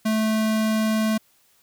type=tone; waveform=square; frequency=218.3 Hz; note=A3; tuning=13 cents flat; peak=-20 dBFS; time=0.05-1.18 s; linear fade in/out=10 ms; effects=white hiss -61 dBFS RMS until 1.62 s